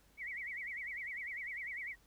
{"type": "tone with vibrato", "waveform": "sine", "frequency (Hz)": 2086, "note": "C7", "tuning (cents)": -6, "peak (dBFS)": -40, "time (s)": [0.17, 1.96], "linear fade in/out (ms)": 50, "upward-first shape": "sine", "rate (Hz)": 10, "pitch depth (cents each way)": 180, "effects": ["added 50 Hz sine -69 dBFS peak until 2.06 s", "pink hiss -69 dBFS RMS until 2.06 s"]}